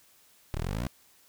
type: exponential sweep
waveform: 15% pulse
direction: up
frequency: 34.57 to 68.1 Hz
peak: -24 dBFS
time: 0.54-0.87 s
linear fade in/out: 0 ms
effects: white hiss -61 dBFS RMS until 1.28 s